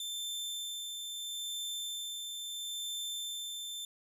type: tone with tremolo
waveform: sawtooth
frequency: 3553 Hz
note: A7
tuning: 16 cents sharp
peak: -33 dBFS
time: 0-3.85 s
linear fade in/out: 2 ms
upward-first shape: sine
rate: 0.75 Hz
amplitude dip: 30%
effects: resampled to 32000 Hz + 11-bit